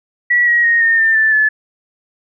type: tone with pitch steps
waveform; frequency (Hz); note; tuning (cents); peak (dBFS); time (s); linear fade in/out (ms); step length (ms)
sine; 1938 / 1901.4 / 1865.5 / 1830.3 / 1795.7 / 1761.8 / 1728.6; B6 / A#6 / A#6 / A#6 / A6 / A6 / A6; -33 / +34 / +1 / -32 / +35 / +2 / -31; -9; 0.3-1.49; 10; 170
effects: none